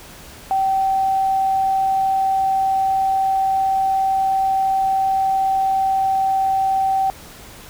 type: tone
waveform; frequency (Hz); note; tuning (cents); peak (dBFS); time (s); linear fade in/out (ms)
sine; 772; G5; -27; -15; 0.51-7.1; 0
effects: pink hiss -40 dBFS RMS until 7.69 s